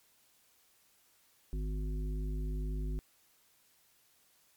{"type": "harmonic tone with a mistuned harmonic", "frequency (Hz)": 51, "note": "G#1", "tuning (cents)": -31, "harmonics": [1, 3, 5, 7], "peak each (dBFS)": [-33, -43, -47, -50], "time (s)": [1.53, 2.99], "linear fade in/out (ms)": 0, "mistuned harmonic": 7, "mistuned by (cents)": 47, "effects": ["white hiss -68 dBFS RMS until 4.56 s", "MP3 96 kbps"]}